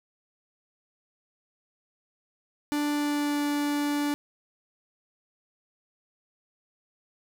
45% pulse tone with pitch glide, 293.7 to 291 Hz, D4 to D4, 0 to -16 cents, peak -25 dBFS, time 2.72-4.14 s, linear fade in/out 0 ms, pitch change -16 cents, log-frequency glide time 2.89-3.44 s, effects none

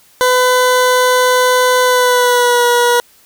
20% pulse tone with pitch glide, 503 to 482.2 Hz, B4 to B4, +32 to -41 cents, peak -4 dBFS, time 0.21-3 s, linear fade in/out 0 ms, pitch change -73 cents, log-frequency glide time 1.83-2.66 s, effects white hiss -48 dBFS RMS until 3.25 s

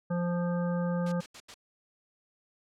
harmonic tone, 174.6 Hz, F3, in tune, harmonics 1 / 3 / 5 / 7 / 9, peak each -28 / -34 / -43 / -43 / -46 dBFS, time 0.1-1.21 s, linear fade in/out 10 ms
white noise bursts, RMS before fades -44 dBFS, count 4, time 1.06-1.543 s, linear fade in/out 5 ms, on 60 ms, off 81 ms
effects low-pass 6000 Hz 12 dB/octave

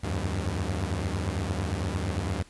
sawtooth tone cluster, 77.4 / 90.9 / 99.7 Hz, D#2 / F#2 / G2, -9 / -30 / +30 cents, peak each -28 dBFS, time 0.03-2.43 s, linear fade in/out 10 ms, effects pink hiss -55 dBFS RMS until 2.49 s + resampled to 24000 Hz

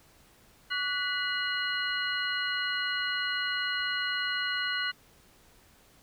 sine tone cluster, 1136 / 1473 / 1980 / 2898 / 4166 Hz, C#6 / F#6 / B6 / F#7 / C8, +42 / -8 / +4 / -37 / -8 cents, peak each -39 / -32 / -35 / -34 / -37 dBFS, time 0.7-4.92 s, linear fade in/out 20 ms, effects pink hiss -60 dBFS RMS until 6.02 s

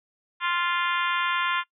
harmonic tone, 348.6 Hz, F4, 3 cents flat, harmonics 3 / 4 / 5 / 6 / 7 / 8 / 9 / 10, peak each -27 / -29 / -31 / -33 / -34 / -35 / -36 / -37 dBFS, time 0.4-1.64 s, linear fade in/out 50 ms, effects noise-tail reverb RT60 0.1 s tail -21 dB re dry

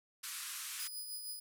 white band-pass noise, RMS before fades -44 dBFS, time 0.23-0.88 s, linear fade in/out 10 ms, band 1100 to 13000 Hz, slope 48 dB/octave
10% pulse tone with tremolo, 4978 Hz, D#8, in tune, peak -33 dBFS, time 0.79-1.4 s, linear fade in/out 10 ms, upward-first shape triangle, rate 6.4 Hz, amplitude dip 50%
effects none

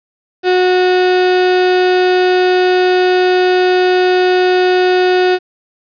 35% pulse tone, 365.7 Hz, F#4, 20 cents flat, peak -7 dBFS, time 0.43-5.39 s, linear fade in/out 50 ms, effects resampled to 11025 Hz + 7-bit

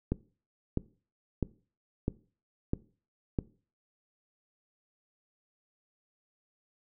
click train, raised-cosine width 3 ms, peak -15 dBFS, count 6, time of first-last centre 0.12-3.388 s, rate 1.53 Hz, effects noise-tail reverb RT60 0.4 s tail -20 dB re dry

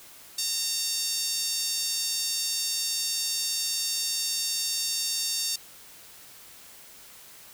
5% pulse tone with high-pass filter, 915 Hz, A#5, 32 cents flat, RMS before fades -29 dBFS, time 0.38-5.56 s, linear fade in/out 5 ms, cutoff 4500 Hz, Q 2, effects white hiss -49 dBFS RMS until 7.53 s

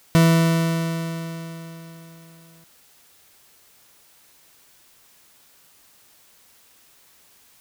40% pulse tone with exponential decay, 164.81 Hz, E3, in tune, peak -10 dBFS, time 0.15-2.64 s, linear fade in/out 0 ms, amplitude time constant 540 ms, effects white hiss -55 dBFS RMS until 7.6 s

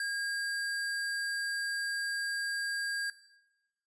sine tone with sample-and-hold, 1628 Hz, G#6, 35 cents flat, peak -31 dBFS, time 0-3.1 s, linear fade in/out 2 ms, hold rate 6300 Hz, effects noise-tail reverb RT60 1.0 s tail -18 dB re dry + resampled to 24000 Hz

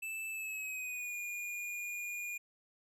square tone with pitch glide, 2637 to 2432 Hz, E7 to D#7, 0 to -40 cents, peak -39 dBFS, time 0.02-2.38 s, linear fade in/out 10 ms, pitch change -140 cents, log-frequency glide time 0.3-1.16 s, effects none

